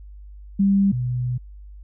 sine tone pair in turn, 197.4 / 124.35 Hz, G3 / B2, +12 / +12 cents, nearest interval minor sixth, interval 800 cents, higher first, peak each -14 / -21 dBFS, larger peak first, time 0.59-0.92 / 0.92-1.38 s, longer second, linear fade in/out 10 ms, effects added 50 Hz sine -38 dBFS peak until 1.83 s

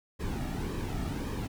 brown noise with flanger, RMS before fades -34 dBFS, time 0.19-1.48 s, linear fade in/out 20 ms, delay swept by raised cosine 1.4 to 1.98 ms, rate 1.8 Hz, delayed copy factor -0.6, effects none

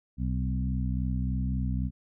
harmonic tone with a mistuned harmonic, 63.6 Hz, C2, 48 cents flat, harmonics 1 / 2 / 3 / 4, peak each -29 / -32 / -33 / -37 dBFS, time 0.17-1.91 s, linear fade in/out 50 ms, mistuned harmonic 1, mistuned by +32 cents, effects none

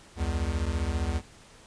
square beating tone pair, 68 / 83 Hz, C#2 / E2, -33 / +12 cents, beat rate 15 Hz, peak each -30 dBFS, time 0.16-1.22 s, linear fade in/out 50 ms, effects pink hiss -53 dBFS RMS until 1.66 s + resampled to 22050 Hz

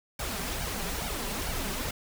pink noise with flanger, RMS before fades -33 dBFS, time 0.19-1.91 s, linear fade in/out 5 ms, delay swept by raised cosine 1.3 to 5.2 ms, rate 2.3 Hz, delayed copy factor +0.75, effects none

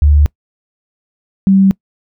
sine tone pair in turn, 73.42 / 193.42 Hz, D2 / G3, 0 / -23 cents, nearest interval octave + perfect fourth, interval 1677 cents, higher second, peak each -5 dBFS, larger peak neither, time 0.02-0.26 / 1.47-1.71 s, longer neither, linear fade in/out 0 ms, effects noise-tail reverb RT60 0.1 s tail -24 dB re dry

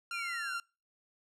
sawtooth tone, 1382 Hz, F6, 19 cents flat, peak -33 dBFS, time 0.11-0.6 s, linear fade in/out 2 ms
sine linear sweep, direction down, 2489 to 1318.5 Hz, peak -38 dBFS, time 0.12-0.59 s, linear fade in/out 20 ms
effects noise-tail reverb RT60 0.3 s tail -24 dB re dry + low-pass 9000 Hz 12 dB/octave

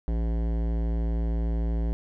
sine tone with hard clipping, 56.5 Hz, A1, 47 cents sharp, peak -26 dBFS, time 0.08-1.93 s, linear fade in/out 0 ms, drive 17 dB, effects none

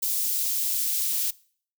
blue noise with high-pass filter sweep, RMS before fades -26 dBFS, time 0.02-1.31 s, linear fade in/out 10 ms, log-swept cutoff 4200 to 2700 Hz, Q 0.72, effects noise-tail reverb RT60 0.5 s tail -22 dB re dry

